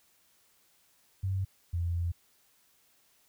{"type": "tone pair in turn", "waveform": "sine", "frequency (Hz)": [95.6, 85.89], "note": ["G2", "F2"], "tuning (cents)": [-43, -28], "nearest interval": "major second", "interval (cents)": 185, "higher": "first", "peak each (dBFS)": -28, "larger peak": "neither", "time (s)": [[1.23, 1.45], [1.73, 2.12]], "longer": "second", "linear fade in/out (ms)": 10, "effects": ["white hiss -67 dBFS RMS until 3.28 s"]}